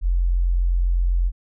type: tone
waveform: sine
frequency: 43.94 Hz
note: F1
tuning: 11 cents sharp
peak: -16 dBFS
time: 0.01-1.32 s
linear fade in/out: 50 ms
effects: none